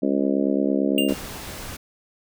harmonic tone, 68.9 Hz, C#2, 10 cents flat, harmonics 3 / 4 / 5 / 6 / 7 / 8 / 9, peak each -25 / -22 / -26 / -31 / -30 / -30 / -31 dBFS, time 0.02-1.14 s, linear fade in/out 10 ms
square tone with exponential decay, 2800 Hz, F7, 4 cents sharp, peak -19 dBFS, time 0.98-1.25 s, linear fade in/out 1 ms, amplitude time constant 58 ms
pink noise, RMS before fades -35 dBFS, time 1.08-1.77 s, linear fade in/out 10 ms
effects none

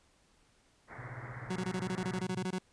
white low-pass noise, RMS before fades -48 dBFS, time 0.87-2.23 s, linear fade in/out 50 ms, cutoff 2100 Hz, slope 96 dB/octave
sine tone with tremolo, 122.7 Hz, B2, 11 cents flat, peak -39 dBFS, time 0.98-2.47 s, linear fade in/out 10 ms, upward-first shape triangle, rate 16 Hz, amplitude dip 95%
30% pulse tone bursts, 185 Hz, F#3, in tune, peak -30 dBFS, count 14, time 1.5-2.586 s, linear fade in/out 5 ms, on 59 ms, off 20 ms
effects pink hiss -68 dBFS RMS until 2.72 s + resampled to 22050 Hz

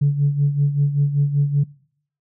sine tone with tremolo, 143.2 Hz, D3, 43 cents flat, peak -11 dBFS, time 0.01-1.64 s, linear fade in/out 10 ms, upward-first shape sine, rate 5.2 Hz, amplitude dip 65%, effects noise-tail reverb RT60 0.6 s tail -23 dB re dry + tanh soft clip ceiling -9 dBFS

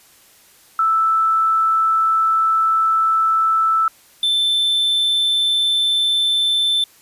sine / triangle tone pair in turn, 1318.5 / 3538 Hz, E6 / A7, 0 / +9 cents, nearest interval octave + perfect fourth, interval 1709 cents, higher second, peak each -13 dBFS, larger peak neither, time 0.79-3.88 / 4.23-6.84 s, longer first, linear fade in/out 2 ms, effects white hiss -50 dBFS RMS until 7.01 s + resampled to 32000 Hz

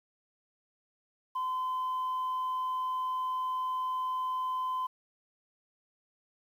sine tone, 1024 Hz, C6, 38 cents flat, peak -28 dBFS, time 1.35-4.87 s, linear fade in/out 10 ms, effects tanh soft clip ceiling -28 dBFS + 10-bit

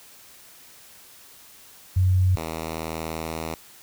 sine / 5% pulse tone pair in turn, 92.5 / 80.67 Hz, F#2 / E2, 0 / -37 cents, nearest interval major second, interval 237 cents, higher first, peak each -16 / -18 dBFS, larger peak first, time 1.96-2.36 / 2.36-3.55 s, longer second, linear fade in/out 10 ms, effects white hiss -49 dBFS RMS until 3.82 s

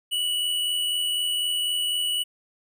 square tone pair together, 2863 / 2947 Hz, F7 / F#7, +42 / -8 cents, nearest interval minor second, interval 50 cents, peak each -36 / -24 dBFS, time 0.11-2.24 s, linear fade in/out 20 ms, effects none

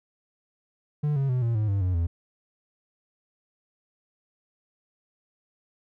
triangle tone with pitch steps, 148.4 / 136.87 / 126.24 / 116.43 / 107.39 / 99.05 / 91.35 / 84.25 Hz, D3 / C#3 / B2 / A#2 / A2 / G2 / F#2 / E2, +18 / -22 / +38 / -2 / -42 / +18 / -22 / +38 cents, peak -20 dBFS, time 1.03-2.07 s, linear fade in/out 10 ms, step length 130 ms, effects none

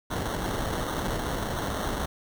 pink noise with sample-and-hold, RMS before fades -30 dBFS, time 0.1-2.06 s, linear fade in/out 10 ms, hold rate 2450 Hz, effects none

